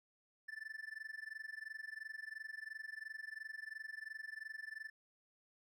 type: tone with amplitude modulation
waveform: triangle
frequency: 1760 Hz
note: A6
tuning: in tune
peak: -40 dBFS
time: 0.48-4.9 s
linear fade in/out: 10 ms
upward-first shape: sine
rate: 22.9 Hz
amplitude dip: 95%
effects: none